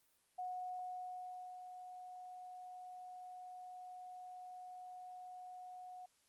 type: tone with ADSR envelope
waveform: sine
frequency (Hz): 731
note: F#5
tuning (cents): -21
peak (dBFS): -40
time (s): 0.38-6.06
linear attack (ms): 11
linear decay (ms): 1200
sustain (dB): -9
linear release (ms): 7
effects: white hiss -75 dBFS RMS until 6.28 s + Opus 32 kbps